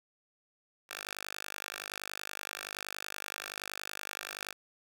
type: tone with high-pass filter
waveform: 5% pulse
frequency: 50.6 Hz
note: G#1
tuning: 44 cents flat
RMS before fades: -43 dBFS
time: 0.89-4.53 s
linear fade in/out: 10 ms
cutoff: 1400 Hz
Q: 0.89
effects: 10-bit